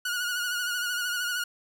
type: tone with vibrato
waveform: sawtooth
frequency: 1450 Hz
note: F#6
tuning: 35 cents flat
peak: -24 dBFS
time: 0.05-1.44 s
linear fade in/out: 5 ms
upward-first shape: sine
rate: 13 Hz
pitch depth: 44 cents each way
effects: none